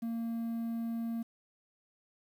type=tone with quantisation; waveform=triangle; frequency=230 Hz; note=A#3; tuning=23 cents flat; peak=-31 dBFS; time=0.02-1.23 s; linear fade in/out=10 ms; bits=10; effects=none